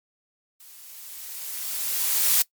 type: noise with level ramp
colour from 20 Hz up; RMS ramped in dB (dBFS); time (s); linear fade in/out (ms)
blue; -48 to -18; 0.6-2.42; 2
effects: noise-tail reverb RT60 0.1 s tail -21 dB re dry + MP3 96 kbps